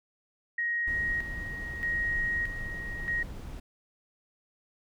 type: tone with tremolo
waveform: sine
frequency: 1883 Hz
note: A#6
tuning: 17 cents sharp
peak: -27 dBFS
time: 0.58-3.23 s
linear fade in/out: 5 ms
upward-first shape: square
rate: 0.8 Hz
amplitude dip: 65%
type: noise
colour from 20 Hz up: brown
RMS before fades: -39 dBFS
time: 0.87-3.6 s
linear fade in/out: 5 ms
effects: none